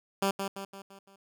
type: tone with echo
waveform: 10% pulse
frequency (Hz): 196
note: G3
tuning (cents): 0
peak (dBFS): -17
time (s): 0.22-0.31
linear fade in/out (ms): 5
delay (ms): 170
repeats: 5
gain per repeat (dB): -6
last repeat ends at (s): 1.16
effects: none